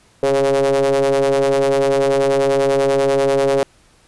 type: ring-modulated tone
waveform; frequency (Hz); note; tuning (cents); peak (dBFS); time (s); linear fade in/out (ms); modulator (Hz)
square; 69.3; C#2; 0; -11; 0.23-3.63; 0; 480
effects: pink hiss -53 dBFS RMS until 4.07 s + resampled to 24000 Hz